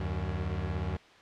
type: beating tone pair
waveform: 30% pulse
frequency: 75.8 / 92.8 Hz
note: D#2 / F#2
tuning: -45 / +6 cents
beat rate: 17 Hz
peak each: -31 dBFS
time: 0-0.97 s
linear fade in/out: 5 ms
effects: white hiss -55 dBFS RMS until 1.21 s + low-pass 3000 Hz 12 dB/octave